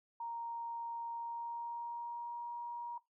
sine tone with pitch glide, 932.3 to 949.7 Hz, A#5 to A#5, 0 to +32 cents, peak -39 dBFS, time 0.2-2.98 s, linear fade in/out 5 ms, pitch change +32 cents, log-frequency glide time 1.13-2.51 s, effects noise-tail reverb RT60 0.2 s tail -20 dB re dry

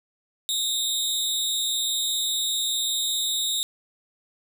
sawtooth tone with amplitude modulation, 3723 Hz, A#7, 3 cents flat, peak -17 dBFS, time 0.49-3.63 s, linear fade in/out 0 ms, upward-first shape sine, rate 245 Hz, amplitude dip 75%, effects none

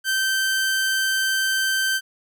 sawtooth tone, 1553 Hz, G6, 17 cents flat, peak -16 dBFS, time 0.04-2.01 s, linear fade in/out 50 ms, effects none

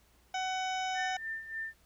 harmonic tone, 750 Hz, F#5, 23 cents sharp, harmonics 1 / 2 / 3 / 4 / 5 / 7 / 8 / 9, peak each -33 / -41 / -41 / -44 / -47 / -48 / -50 / -52 dBFS, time 0.34-1.17 s, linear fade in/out 5 ms
sine tone with tremolo, 1792 Hz, A6, 31 cents sharp, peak -34 dBFS, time 0.94-1.74 s, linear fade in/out 50 ms, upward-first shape sine, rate 3.4 Hz, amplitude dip 70%
effects added 60 Hz sine -67 dBFS peak until 1.85 s + pink hiss -67 dBFS RMS until 1.85 s

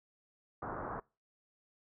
white low-pass noise, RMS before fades -41 dBFS, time 0.62-1 s, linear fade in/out 5 ms, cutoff 1400 Hz, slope 48 dB/octave, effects noise-tail reverb RT60 0.3 s tail -24 dB re dry

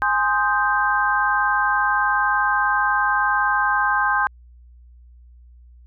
sine chord, Ab major seventh, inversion none, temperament equal, 830.6 / 1046.5 / 1244.5 / 1568 Hz, Ab5 / C6 / Eb6 / G6, 0 / 0 / 0 / 0 cents, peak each -23 / -22 / -25 / -20 dBFS, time 0.02-4.27 s, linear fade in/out 0 ms, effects added 60 Hz sine -44 dBFS peak until 5.86 s

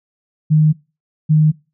sine tone pair in turn, 154.3 / 154.3 Hz, D#3 / D#3, -14 / -14 cents, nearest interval unison, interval 0 cents, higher neither, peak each -8 dBFS, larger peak neither, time 0.5-0.73 / 1.29-1.52 s, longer neither, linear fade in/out 20 ms, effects noise-tail reverb RT60 0.3 s tail -23 dB re dry

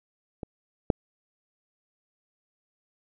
clicks, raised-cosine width 2 ms, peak -21 / -6 dBFS, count 2, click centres 0.432 / 0.902 s, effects none

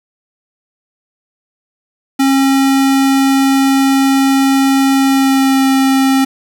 square tone with pitch glide, 270.8 to 267.7 Hz, C#4 to C4, -40 to +40 cents, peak -9 dBFS, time 2.19-6.25 s, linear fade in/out 10 ms, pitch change -20 cents, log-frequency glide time 4.96-5.66 s, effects 7-bit

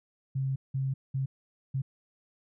sine tone bursts at uneven times, 134.1 Hz, C3, 43 cents sharp, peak -27 dBFS, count 4, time 0.35-0.56 / 0.74-0.94 / 1.14-1.26 / 1.74-1.82 s, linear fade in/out 10 ms, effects none

